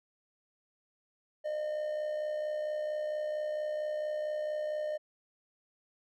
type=tone with amplitude modulation; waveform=triangle; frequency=608 Hz; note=D#5; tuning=40 cents flat; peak=-28 dBFS; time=1.44-4.98 s; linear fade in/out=20 ms; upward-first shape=sine; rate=64.4 Hz; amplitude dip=45%; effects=none